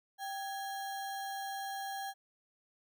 sine tone with sample-and-hold, 784 Hz, G5, in tune, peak -37 dBFS, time 0.18-2.14 s, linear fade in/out 50 ms, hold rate 2450 Hz, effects none

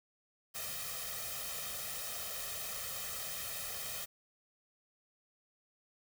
white noise with comb filter, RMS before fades -41 dBFS, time 0.54-4.06 s, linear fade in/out 20 ms, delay 1.6 ms, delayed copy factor +1, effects none

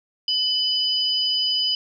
sine tone pair together, 2996 / 4956 Hz, F#7 / D#8, +21 / -8 cents, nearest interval major sixth, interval 871 cents, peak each -22 dBFS, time 0.28-1.75 s, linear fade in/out 2 ms, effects none

